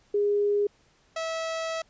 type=tone pair in turn; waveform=sine / sawtooth; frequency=410 / 650.8 Hz; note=G#4 / E5; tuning=-22 / -22 cents; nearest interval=minor sixth; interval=800 cents; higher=second; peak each=-21 / -25 dBFS; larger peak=first; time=0.14-0.67 / 1.16-1.82 s; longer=second; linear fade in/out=5 ms; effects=pink hiss -63 dBFS RMS until 1.89 s + resampled to 16000 Hz